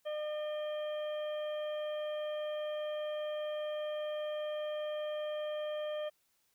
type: harmonic tone with a mistuned harmonic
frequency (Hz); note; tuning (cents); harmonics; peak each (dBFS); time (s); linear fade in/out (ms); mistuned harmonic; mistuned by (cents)
605; D#5; -49; 1 / 2 / 3 / 4 / 5; -35 / -50 / -52 / -57 / -50; 0.05-6.1; 20; 5; +77
effects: white hiss -75 dBFS RMS until 6.54 s